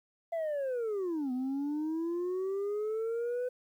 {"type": "linear two-way sweep", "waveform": "sine", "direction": "down then up", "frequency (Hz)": [680, 248.4, 503], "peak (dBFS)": -28, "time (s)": [0.32, 3.49], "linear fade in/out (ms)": 10, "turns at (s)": 1.32, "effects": ["tanh soft clip ceiling -30 dBFS", "11-bit"]}